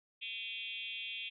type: tone with frequency modulation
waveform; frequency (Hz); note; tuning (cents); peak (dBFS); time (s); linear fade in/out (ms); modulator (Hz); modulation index
sine; 2943; F#7; -10; -39; 0.21-1.3; 20; 223; 2.6
effects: none